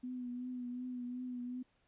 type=tone with vibrato; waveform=sine; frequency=248.4 Hz; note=B3; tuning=10 cents sharp; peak=-39 dBFS; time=0.03-1.63 s; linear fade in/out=10 ms; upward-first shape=triangle; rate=2.7 Hz; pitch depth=38 cents each way; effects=pink hiss -75 dBFS RMS until 1.87 s + resampled to 8000 Hz